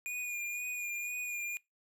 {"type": "tone with vibrato", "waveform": "square", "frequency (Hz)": 2439, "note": "D#7", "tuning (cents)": -35, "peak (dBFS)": -36, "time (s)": [0.06, 1.57], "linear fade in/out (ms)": 0, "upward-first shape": "sine", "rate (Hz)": 2, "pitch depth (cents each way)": 27, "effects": ["noise-tail reverb RT60 0.2 s tail -22 dB re dry"]}